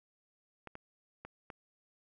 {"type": "clicks", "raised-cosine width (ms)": 0.5, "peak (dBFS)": -30, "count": 4, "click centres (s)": [0.673, 0.754, 1.25, 1.502], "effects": []}